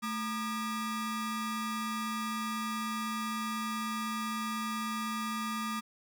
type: ring-modulated tone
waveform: 40% pulse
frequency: 718 Hz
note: F5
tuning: 48 cents sharp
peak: -29 dBFS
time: 0.02-5.81 s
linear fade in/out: 20 ms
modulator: 497 Hz
effects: none